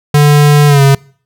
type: tone with pitch glide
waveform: square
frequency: 146.83 to 137.79 Hz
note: D3 to C#3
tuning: 0 to -10 cents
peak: -4 dBFS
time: 0.14-0.95 s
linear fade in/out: 5 ms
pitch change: -110 cents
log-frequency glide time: 0.67-0.82 s
effects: noise-tail reverb RT60 0.5 s tail -25 dB re dry